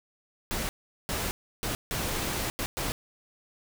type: noise bursts at uneven times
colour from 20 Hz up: pink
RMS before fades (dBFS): -31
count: 6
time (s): 0.51-0.69 / 1.09-1.31 / 1.63-1.75 / 1.91-2.5 / 2.59-2.66 / 2.77-2.92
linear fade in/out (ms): 0
effects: none